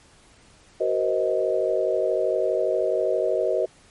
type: chord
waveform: sine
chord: C half-diminished seventh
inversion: second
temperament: just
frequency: 376.7 / 470.9 / 523.3 / 627.9 Hz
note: Gb4 / Bb4 / C5 / Eb5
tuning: +31 / +18 / 0 / +16 cents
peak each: -26 / -26 / -26 / -24 dBFS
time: 0.8-3.66 s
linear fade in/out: 10 ms
effects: pink hiss -54 dBFS RMS until 3.9 s + MP3 48 kbps